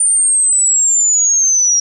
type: linear sweep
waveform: sine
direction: down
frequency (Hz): 9070 to 5650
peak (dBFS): -9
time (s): 0-1.8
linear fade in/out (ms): 5
effects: none